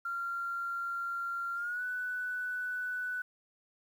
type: tone with pitch glide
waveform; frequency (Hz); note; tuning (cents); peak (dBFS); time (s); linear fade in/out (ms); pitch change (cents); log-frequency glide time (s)
sine; 1382 to 1489.8; F6 to F#6; -19 to +11; -33; 0.05-3.22; 5; +130; 1.55-1.83
effects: 10-bit